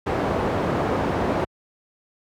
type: low-pass noise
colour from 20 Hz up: white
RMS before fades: -23 dBFS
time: 0.06-1.45 s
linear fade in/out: 10 ms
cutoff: 710 Hz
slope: 12 dB/octave
effects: high-pass 60 Hz 12 dB/octave